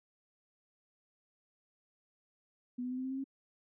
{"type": "tone with pitch steps", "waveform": "sine", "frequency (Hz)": [246.9, 250.6, 254.4, 258.3, 262.2, 266.2, 270.2], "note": ["B3", "B3", "C4", "C4", "C4", "C4", "C#4"], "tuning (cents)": [0, 25, -48, -22, 4, 30, -44], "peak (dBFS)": -35, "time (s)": [2.78, 3.242], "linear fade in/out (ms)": 10, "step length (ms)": 66, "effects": []}